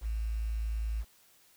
sine tone with quantisation, 55 Hz, A1, in tune, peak -30 dBFS, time 0.01-1.05 s, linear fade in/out 50 ms, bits 9, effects white hiss -63 dBFS RMS until 1.56 s

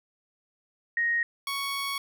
sine / 15% pulse tone pair in turn, 1871 / 1112.5 Hz, A#6 / C#6, +6 / +6 cents, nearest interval major sixth, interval 900 cents, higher first, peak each -23 dBFS, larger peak neither, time 0.97-1.23 / 1.47-1.98 s, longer second, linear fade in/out 2 ms, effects none

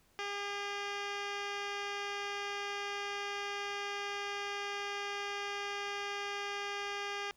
10% pulse tone with low-pass filter, 404.4 Hz, G#4, 46 cents flat, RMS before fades -39 dBFS, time 0.19-7.31 s, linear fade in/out 0 ms, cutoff 4100 Hz, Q 2.7, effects pink hiss -69 dBFS RMS until 7.36 s

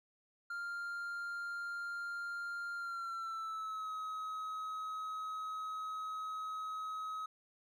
triangle tone with pitch glide, 1396.9 to 1273.6 Hz, F6 to D#6, 0 to +40 cents, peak -37 dBFS, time 0.5-7.26 s, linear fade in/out 5 ms, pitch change -160 cents, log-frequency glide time 2.76-3.91 s, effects none

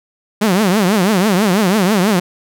sawtooth tone with vibrato, 197.7 Hz, G3, 15 cents sharp, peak -7 dBFS, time 0.41-2.2 s, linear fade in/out 10 ms, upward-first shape triangle, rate 6.1 Hz, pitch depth 250 cents each way, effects none

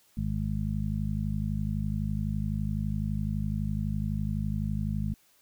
harmonic tone, 51.91 Hz, G#1, in tune, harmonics 1 / 2 / 3 / 4, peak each -33 / -33 / -33 / -33 dBFS, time 0.17-5.14 s, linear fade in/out 5 ms, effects white hiss -64 dBFS RMS until 5.41 s

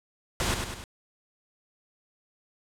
pink noise with echo, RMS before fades -27 dBFS, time 0.4-0.54 s, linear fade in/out 0 ms, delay 100 ms, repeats 3, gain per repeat -5 dB, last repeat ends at 0.84 s, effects low-pass 10000 Hz 12 dB/octave

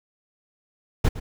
brown noise with echo, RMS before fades -17 dBFS, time 1.04-1.09 s, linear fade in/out 10 ms, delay 110 ms, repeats 1, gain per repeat -15 dB, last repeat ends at 1.2 s, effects none

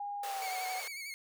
sine tone with pitch glide, 814 to 746.4 Hz, G#5 to F#5, -35 to +15 cents, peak -36 dBFS, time 0-0.8 s, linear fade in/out 5 ms, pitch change -150 cents, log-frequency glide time 0.21-0.53 s
pink high-pass noise, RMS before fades -44 dBFS, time 0.23-0.88 s, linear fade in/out 5 ms, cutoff 440 Hz, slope 96 dB/octave
sawtooth tone with vibrato, 2217 Hz, C#7, in tune, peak -37 dBFS, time 0.42-1.14 s, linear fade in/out 0 ms, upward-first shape sine, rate 11 Hz, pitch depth 61 cents each way
effects none

